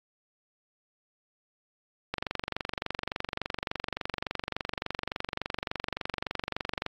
click train, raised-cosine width 0.3 ms, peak -14 dBFS, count 112, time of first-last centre 2.14-6.863 s, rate 23.5 Hz, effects AAC 64 kbps

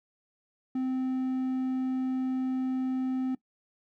triangle tone, 259.1 Hz, C4, 17 cents flat, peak -25 dBFS, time 0.75-3.35 s, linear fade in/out 5 ms, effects noise-tail reverb RT60 0.1 s tail -20 dB re dry

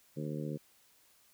harmonic tone, 75.4 Hz, D2, 46 cents sharp, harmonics 2 / 3 / 4 / 5 / 6 / 7, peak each -38 / -42 / -43 / -46 / -46 / -47 dBFS, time 0.16-0.58 s, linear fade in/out 20 ms, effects white hiss -66 dBFS RMS until 1.33 s

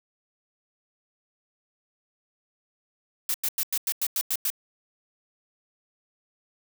blue noise bursts, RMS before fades -26 dBFS, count 9, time 3.29-4.502 s, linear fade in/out 2 ms, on 52 ms, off 93 ms, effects none

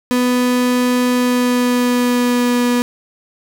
35% pulse tone with pitch glide, 248.2 to 243.8 Hz, B3 to B3, +9 to -22 cents, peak -11 dBFS, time 0.11-2.82 s, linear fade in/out 0 ms, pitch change -31 cents, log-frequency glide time 1.09-2.62 s, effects none

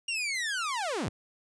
sawtooth linear sweep, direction down, 2836 to 65.41 Hz, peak -26 dBFS, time 0.08-1.09 s, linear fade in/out 5 ms, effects resampled to 22050 Hz

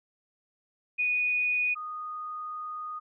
sine tone pair in turn, 2473 / 1236.5 Hz, D#7 / D#6, -11 / -11 cents, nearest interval octave, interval 1200 cents, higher first, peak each -24 / -34 dBFS, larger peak first, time 0.98-1.75 / 1.75-3 s, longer second, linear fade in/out 20 ms, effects none

